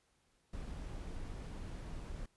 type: noise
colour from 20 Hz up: brown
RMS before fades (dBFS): -44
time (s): 0.53-2.26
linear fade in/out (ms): 5
effects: pink hiss -75 dBFS RMS until 2.36 s + resampled to 24000 Hz